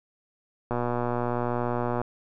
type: click train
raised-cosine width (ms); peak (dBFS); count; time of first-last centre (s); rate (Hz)
1; -14; 159; 0.71-2.016; 121
effects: none